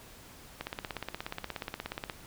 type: click train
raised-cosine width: 0.3 ms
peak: -19 dBFS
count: 26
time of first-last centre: 0.61-2.098 s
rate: 16.8 Hz
effects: pink hiss -52 dBFS RMS until 2.26 s